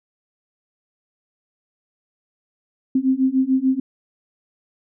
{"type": "beating tone pair", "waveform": "sine", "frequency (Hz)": [259.1, 265.9], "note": ["C4", "C4"], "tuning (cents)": [-17, 28], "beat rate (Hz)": 6.8, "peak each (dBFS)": [-19, -18], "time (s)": [2.95, 3.8], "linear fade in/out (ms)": 5, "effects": []}